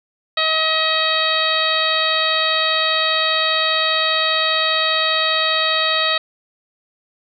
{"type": "harmonic tone", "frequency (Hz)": 635, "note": "D#5", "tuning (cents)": 35, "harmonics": [1, 2, 3, 4, 5, 6, 7], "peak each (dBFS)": [-24, -22, -23, -25, -26, -20, -26], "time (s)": [0.37, 6.18], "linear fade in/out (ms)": 5, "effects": []}